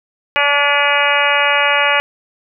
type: harmonic tone with a mistuned harmonic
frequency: 287.2 Hz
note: D4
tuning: 39 cents flat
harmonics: 2 / 3 / 4 / 5 / 6 / 7 / 8 / 9 / 10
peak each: -20 / -20 / -20 / -20 / -20 / -20 / -20 / -20 / -20 dBFS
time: 0.36-2 s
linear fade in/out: 0 ms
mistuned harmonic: 9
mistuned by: -53 cents
effects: none